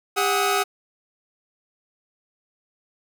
sawtooth tone cluster, 400 / 736 / 1270 Hz, G4 / F#5 / D#6, +35 / -9 / +35 cents, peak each -20 dBFS, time 0.16-0.64 s, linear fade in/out 20 ms, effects none

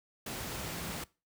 sine tone in noise, 169.2 Hz, E3, 45 cents sharp, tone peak -46 dBFS, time 0.63-0.96 s, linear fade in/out 5 ms, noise pink, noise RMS -39 dBFS, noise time 0.26-1.04 s, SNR -10 dB, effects noise-tail reverb RT60 0.3 s tail -22 dB re dry + high-pass 60 Hz 12 dB/octave

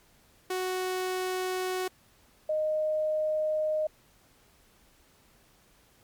sawtooth / sine tone pair in turn, 370 / 618.1 Hz, F#4 / D#5, 0 / -12 cents, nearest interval major sixth, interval 888 cents, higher second, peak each -25 dBFS, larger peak neither, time 0.5-1.88 / 2.49-3.87 s, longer neither, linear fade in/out 5 ms, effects pink hiss -62 dBFS RMS until 6.03 s + MP3 96 kbps

